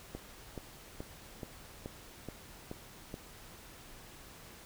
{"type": "click train", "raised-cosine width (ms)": 2, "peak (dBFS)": -27, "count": 8, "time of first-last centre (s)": [0.15, 3.141], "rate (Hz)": 2.34, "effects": ["pink hiss -53 dBFS RMS until 4.65 s"]}